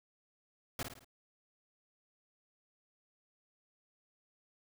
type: noise with echo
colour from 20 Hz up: pink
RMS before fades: -38 dBFS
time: 0.79-0.83 s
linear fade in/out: 2 ms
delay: 54 ms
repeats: 4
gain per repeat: -6 dB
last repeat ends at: 1.046 s
effects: none